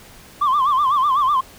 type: tone with vibrato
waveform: sine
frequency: 1108.7 Hz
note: C#6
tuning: in tune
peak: -12 dBFS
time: 0.41-1.41 s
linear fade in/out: 10 ms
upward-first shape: sine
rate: 8 Hz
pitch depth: 140 cents each way
effects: tanh soft clip ceiling -12 dBFS + pink hiss -44 dBFS RMS until 1.58 s